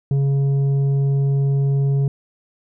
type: tone with tanh clipping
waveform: sine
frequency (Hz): 138.59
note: C#3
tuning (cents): 0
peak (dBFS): -16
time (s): 0.11-2.08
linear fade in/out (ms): 2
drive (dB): 6
effects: none